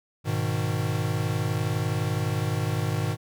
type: chord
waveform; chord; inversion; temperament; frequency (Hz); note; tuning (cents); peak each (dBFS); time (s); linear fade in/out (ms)
square; G# minor; none; equal; 103.83 / 123.47 / 155.56; G#2 / B2 / D#3; 0 / 0 / 0; -29 / -30 / -30; 0.24-3.17; 50
effects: none